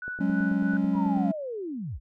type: tone with tremolo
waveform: sine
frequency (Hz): 1480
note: F#6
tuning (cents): 0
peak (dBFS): -31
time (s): 0.02-0.77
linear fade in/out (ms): 2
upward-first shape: sine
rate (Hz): 3.1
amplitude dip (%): 75
type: click train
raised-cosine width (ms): 2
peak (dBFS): -29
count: 11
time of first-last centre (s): 0.08-1.172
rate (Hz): 9.16
type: chord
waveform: triangle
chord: F# suspended second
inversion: none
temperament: equal with one note detuned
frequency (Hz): 185 / 206.8 / 277.2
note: F#3 / G#3 / C#4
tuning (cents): 0 / -7 / 0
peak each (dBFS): -25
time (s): 0.2-1.32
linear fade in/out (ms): 10
type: linear sweep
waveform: sine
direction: down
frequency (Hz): 1000 to 36.32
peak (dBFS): -31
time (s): 0.93-2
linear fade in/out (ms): 50
effects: none